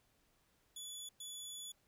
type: tone bursts at uneven times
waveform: 20% pulse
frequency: 3430 Hz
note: A7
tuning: 45 cents flat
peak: -40 dBFS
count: 2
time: 0.76-1.09 / 1.2-1.72 s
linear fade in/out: 5 ms
effects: pink hiss -75 dBFS RMS until 1.87 s